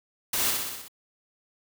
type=noise with echo; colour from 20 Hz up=white; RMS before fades=-27 dBFS; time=0.33-0.51 s; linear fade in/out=5 ms; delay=62 ms; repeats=6; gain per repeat=-3 dB; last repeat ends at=0.882 s; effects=none

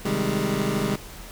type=chord; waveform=25% pulse; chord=Ab major seventh; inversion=first; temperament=equal with one note detuned; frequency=130.81 / 155.56 / 196 / 208.6 Hz; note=C3 / Eb3 / G3 / Ab3; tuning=0 / 0 / 0 / +8 cents; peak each=-27 / -26 / -24 / -23 dBFS; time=0.05-0.96 s; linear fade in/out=5 ms; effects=added 40 Hz sine -42 dBFS peak until 1.31 s + pink hiss -42 dBFS RMS until 1.31 s

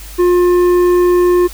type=tone with tanh clipping; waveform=sine; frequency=355.2 Hz; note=F4; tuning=29 cents sharp; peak=-9 dBFS; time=0.18-1.48 s; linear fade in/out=20 ms; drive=9 dB; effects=added 50 Hz sine -30 dBFS peak until 1.53 s + white hiss -35 dBFS RMS until 1.53 s

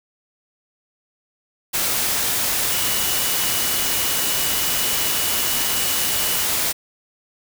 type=tone in noise; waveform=sine; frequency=2936 Hz; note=F#7; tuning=14 cents flat; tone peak=-30 dBFS; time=2.7-6.45 s; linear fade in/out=20 ms; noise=white; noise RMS=-21 dBFS; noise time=1.73-6.73 s; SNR=-12 dB; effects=none

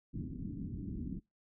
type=low-pass noise; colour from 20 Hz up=white; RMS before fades=-41 dBFS; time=0.13-1.2 s; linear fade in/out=20 ms; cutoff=300 Hz; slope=48 dB/octave; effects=noise-tail reverb RT60 0.2 s tail -24 dB re dry

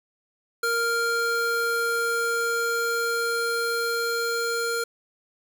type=tone pair together; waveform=square; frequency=465.6 / 1396.9 Hz; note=A#4 / F6; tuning=-2 / 0 cents; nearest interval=octave + perfect fifth; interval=1902 cents; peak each=-28 / -26 dBFS; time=0.63-4.84 s; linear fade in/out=5 ms; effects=none

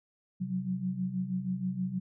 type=tone cluster; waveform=sine; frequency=131.9 / 180.7 / 187 Hz; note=C3 / F#3 / F#3; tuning=+14 / -41 / +19 cents; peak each=-39 / -36 / -32 dBFS; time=0.4-2 s; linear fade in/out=20 ms; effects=none

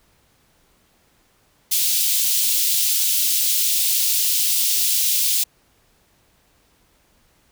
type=high-pass noise; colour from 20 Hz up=white; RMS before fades=-19 dBFS; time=1.71-5.44 s; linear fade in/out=10 ms; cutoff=3000 Hz; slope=24 dB/octave; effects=pink hiss -60 dBFS RMS until 7.51 s

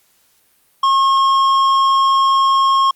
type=tone with tanh clipping; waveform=sine; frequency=1081 Hz; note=C#6; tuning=44 cents flat; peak=-12 dBFS; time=0.83-2.91 s; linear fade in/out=5 ms; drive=10 dB; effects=white hiss -57 dBFS RMS until 2.95 s + Opus 48 kbps

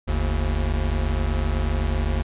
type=tone pair together; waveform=square; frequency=47.69 / 75.7 Hz; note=G1 / D#2; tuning=-47 / -47 cents; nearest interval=minor sixth; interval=800 cents; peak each=-24 / -24 dBFS; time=0.07-2.23 s; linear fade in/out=20 ms; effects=resampled to 8000 Hz

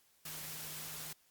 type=tone in noise; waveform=sine; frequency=156.5 Hz; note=D#3; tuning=10 cents sharp; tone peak=-55 dBFS; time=0.25-1.13 s; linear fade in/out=5 ms; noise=white; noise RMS=-45 dBFS; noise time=0.25-1.13 s; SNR=-13 dB; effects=white hiss -70 dBFS RMS until 1.3 s + Opus 48 kbps

